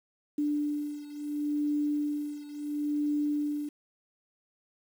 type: beating tone pair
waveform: sine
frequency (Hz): 294.5 / 295.22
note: D4 / D4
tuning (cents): +5 / +9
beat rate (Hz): 0.72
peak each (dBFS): -30 / -33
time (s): 0.38-3.69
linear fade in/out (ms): 5
effects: 9-bit